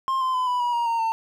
triangle tone with pitch steps, 1060 / 1035.8 / 1012.1 / 989 / 966.4 / 944.4 / 922.8 / 901.7 Hz, C6 / C6 / B5 / B5 / B5 / A#5 / A#5 / A5, +22 / -18 / +42 / +2 / -38 / +22 / -18 / +42 cents, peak -19 dBFS, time 0.08-1.12 s, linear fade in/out 0 ms, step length 130 ms, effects none

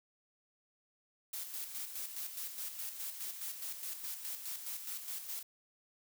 blue noise with tremolo, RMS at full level -41 dBFS, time 1.33-5.43 s, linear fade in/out 5 ms, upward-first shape square, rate 4.8 Hz, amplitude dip 50%, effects none

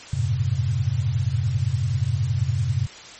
sine tone cluster, 90.2 / 105 / 115.5 / 132.9 Hz, F#2 / G#2 / A#2 / C3, -44 / +19 / -16 / +27 cents, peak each -26 / -25 / -26 / -24 dBFS, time 0.13-2.87 s, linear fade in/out 5 ms, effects white hiss -41 dBFS RMS until 3.19 s + MP3 32 kbps

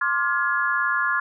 sine chord, D half-diminished seventh, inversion third, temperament just, 1057.2 / 1174.7 / 1409.6 / 1691.5 Hz, C6 / D6 / F6 / Ab6, +18 / 0 / +16 / +31 cents, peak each -26 / -29 / -24 / -24 dBFS, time 0.01-1.2 s, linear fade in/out 5 ms, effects none

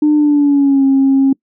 sine tone with pitch glide, 300.2 to 270.6 Hz, D4 to C#4, +38 to -42 cents, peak -6 dBFS, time 0.02-1.33 s, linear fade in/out 5 ms, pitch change -180 cents, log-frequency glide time 0.15-0.85 s, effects noise-tail reverb RT60 0.1 s tail -25 dB re dry + tanh soft clip ceiling -4 dBFS

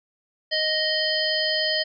harmonic tone, 622.3 Hz, D#5, in tune, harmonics 1 / 3 / 5 / 7 / 8, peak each -27 / -27 / -27 / -27 / -27 dBFS, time 0.51-1.84 s, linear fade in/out 20 ms, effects MP3 96 kbps

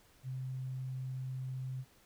sine tone, 130 Hz, C3, 11 cents flat, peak -37 dBFS, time 0.23-1.85 s, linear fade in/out 50 ms, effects pink hiss -65 dBFS RMS until 2.05 s

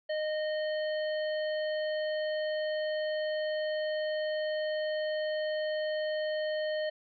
harmonic tone, 616 Hz, D#5, 17 cents flat, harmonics 1 / 3 / 5 / 7, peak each -30 / -40 / -44 / -47 dBFS, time 0.09-6.9 s, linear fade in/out 10 ms, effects none

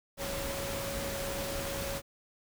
sine tone in noise, 554.4 Hz, C#5, in tune, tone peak -38 dBFS, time 0.17-2.02 s, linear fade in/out 50 ms, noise pink, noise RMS -37 dBFS, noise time 0.17-2.02 s, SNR -4 dB, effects none

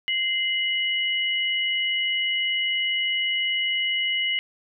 sine tone pair together, 2078 / 2935 Hz, C7 / F#7, -12 / -15 cents, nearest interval tritone, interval 597 cents, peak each -25 / -24 dBFS, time 0.08-4.39 s, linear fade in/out 0 ms, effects none

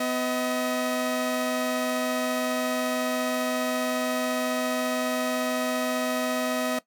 sawtooth tone pair together, 250.7 / 634 Hz, B3 / D#5, +26 / +32 cents, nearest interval octave + major third, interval 1606 cents, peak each -24 dBFS, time 0-6.79 s, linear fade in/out 5 ms, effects noise-tail reverb RT60 0.1 s tail -17 dB re dry

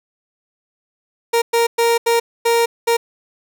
30% pulse tone bursts at uneven times, 466.2 Hz, A#4, in tune, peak -10 dBFS, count 6, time 1.33-1.42 / 1.53-1.67 / 1.78-1.98 / 2.06-2.2 / 2.45-2.66 / 2.87-2.97 s, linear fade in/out 10 ms, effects none

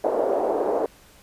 white band-pass noise, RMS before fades -23 dBFS, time 0.04-0.86 s, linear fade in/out 2 ms, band 370 to 650 Hz, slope 24 dB/octave, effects pink hiss -52 dBFS RMS until 1.22 s + resampled to 32000 Hz

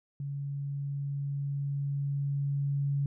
sine tone with level ramp, 140.8 Hz, C#3, 27 cents sharp, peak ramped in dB -33 to -26 dBFS, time 0.2-3.06 s, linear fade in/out 2 ms, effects none

